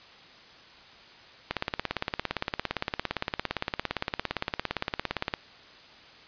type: click train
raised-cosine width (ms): 0.3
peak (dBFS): -11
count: 68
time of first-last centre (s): 1.51-5.339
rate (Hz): 17.5
effects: white hiss -51 dBFS RMS until 6.27 s + resampled to 11025 Hz